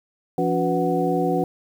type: tone cluster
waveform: sine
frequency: 171.9 / 283.3 / 366 / 493.6 / 741 Hz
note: F3 / C#4 / F#4 / B4 / F#5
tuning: -27 / +38 / -19 / -1 / +2 cents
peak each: -25 dBFS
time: 0.38-1.44 s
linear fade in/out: 2 ms
effects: 8-bit